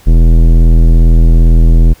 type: tone with tanh clipping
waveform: sine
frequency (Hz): 41.2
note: E1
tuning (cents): 0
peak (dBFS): -4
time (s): 0.06-1.94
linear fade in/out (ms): 20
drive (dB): 16
effects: pink hiss -42 dBFS RMS until 2 s